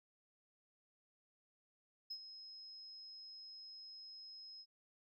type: tone with ADSR envelope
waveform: sine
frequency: 5130 Hz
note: E8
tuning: 48 cents flat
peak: -40 dBFS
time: 2.1-4.66 s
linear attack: 11 ms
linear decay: 67 ms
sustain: -11 dB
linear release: 54 ms
effects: tanh soft clip ceiling -39 dBFS